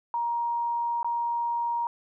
sine tone with dropouts, 942 Hz, A#5, 18 cents sharp, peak -25 dBFS, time 0.14-1.87 s, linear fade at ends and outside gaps 1 ms, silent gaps 1.03-1.045 s, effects none

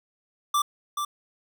square tone with echo, 1174 Hz, D6, 1 cent flat, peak -21 dBFS, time 0.54-0.62 s, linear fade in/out 5 ms, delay 430 ms, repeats 1, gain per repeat -6 dB, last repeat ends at 1.05 s, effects none

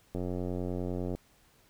click train, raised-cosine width 2 ms, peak -22 dBFS, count 91, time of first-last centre 0.15-1.15 s, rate 90 Hz, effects pink hiss -64 dBFS RMS until 1.69 s

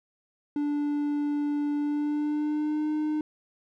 triangle tone with pitch glide, 292.1 to 305 Hz, D4 to D#4, -9 to -34 cents, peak -23 dBFS, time 0.56-3.21 s, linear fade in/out 2 ms, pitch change +75 cents, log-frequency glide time 1.77-2.91 s, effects none

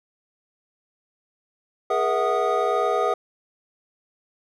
triangle tone cluster, 414.3 / 476.4 / 652 / 741 / 1239 Hz, G#4 / A#4 / E5 / F#5 / D#6, -4 / +38 / -19 / +2 / -8 cents, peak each -24 dBFS, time 1.9-3.14 s, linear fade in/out 5 ms, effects none

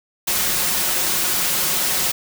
white noise with comb filter, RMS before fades -20 dBFS, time 0.27-2.12 s, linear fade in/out 10 ms, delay 5.5 ms, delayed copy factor +0.5, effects none

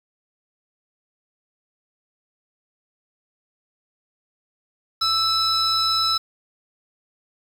sine tone cluster, 1322 / 3958 / 5190 Hz, E6 / B7 / E8, +5 / +3 / -28 cents, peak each -21 dBFS, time 5.01-6.18 s, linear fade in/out 10 ms, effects tanh soft clip ceiling -13 dBFS + 7-bit

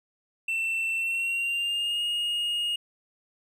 triangle tone with pitch glide, 2684 to 2860 Hz, E7 to F7, +31 to +41 cents, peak -24 dBFS, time 0.48-2.76 s, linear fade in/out 5 ms, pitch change +110 cents, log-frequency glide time 0.95-2.02 s, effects none

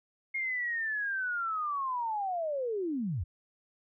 sine linear sweep, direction down, 2151 to 70 Hz, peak -30 dBFS, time 0.34-3.24 s, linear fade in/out 10 ms, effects none

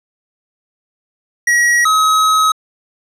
square tone pair in turn, 1910 / 1274.8 Hz, A#6 / D#6, +42 / +42 cents, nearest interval perfect fifth, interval 700 cents, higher first, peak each -10 dBFS, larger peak neither, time 1.47-1.85 / 1.85-2.52 s, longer second, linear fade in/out 5 ms, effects low-pass 10000 Hz 12 dB/octave

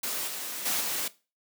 white noise with level steps, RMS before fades -32 / -36 / -28 / -31 dBFS, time 0.03-1.08 s, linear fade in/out 5 ms, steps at 0.27 / 0.65 / 0.8 s, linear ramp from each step 10 ms, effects noise-tail reverb RT60 0.3 s tail -18 dB re dry + high-pass 200 Hz 12 dB/octave

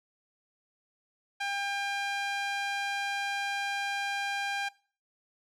sawtooth tone with band-pass filter, 800 Hz, G5, 35 cents sharp, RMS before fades -33 dBFS, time 1.4-4.69 s, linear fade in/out 10 ms, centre 2200 Hz, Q 0.88, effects noise-tail reverb RT60 0.4 s tail -20 dB re dry

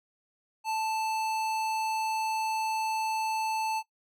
sine tone with hard clipping, 880 Hz, A5, in tune, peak -30 dBFS, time 0.64-3.83 s, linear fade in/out 50 ms, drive 18 dB, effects noise-tail reverb RT60 0.1 s tail -17 dB re dry

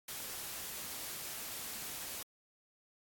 white noise, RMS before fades -43 dBFS, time 0.08-2.23 s, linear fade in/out 5 ms, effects AAC 64 kbps

